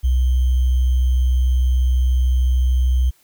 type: tone with sample-and-hold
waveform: sine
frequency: 63.2 Hz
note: B1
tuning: 41 cents sharp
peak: -13 dBFS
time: 0.03-3.11 s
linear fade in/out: 20 ms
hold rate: 3150 Hz
effects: white hiss -57 dBFS RMS until 3.23 s